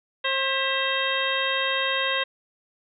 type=harmonic tone with a mistuned harmonic; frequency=534 Hz; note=C5; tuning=35 cents sharp; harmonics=1 / 2 / 3 / 4 / 5 / 6 / 7; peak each=-30 / -30 / -30 / -30 / -30 / -30 / -30 dBFS; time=0.24-2.24 s; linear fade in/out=10 ms; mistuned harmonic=4; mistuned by=-140 cents; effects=none